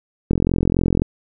click train, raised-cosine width 3 ms, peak -4 dBFS, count 32, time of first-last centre 0.31-1.019 s, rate 43.7 Hz, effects none

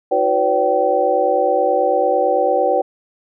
sine tone cluster, 321.6 / 370.3 / 501 / 570 / 770 Hz, E4 / F#4 / B4 / C#5 / G5, -43 / +1 / +25 / +48 / -31 cents, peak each -27 / -23 / -18 / -18 / -18 dBFS, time 0.11-2.82 s, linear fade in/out 10 ms, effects none

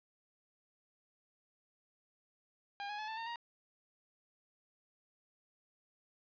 sawtooth tone with pitch steps, 807 / 832.1 / 858 / 884.6 / 912.1 / 940.5 Hz, G#5 / G#5 / A5 / A5 / A#5 / A#5, -50 / +3 / -44 / +9 / -38 / +15 cents, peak -36 dBFS, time 2.8-3.358 s, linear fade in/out 0 ms, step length 93 ms, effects resampled to 11025 Hz + 11-bit

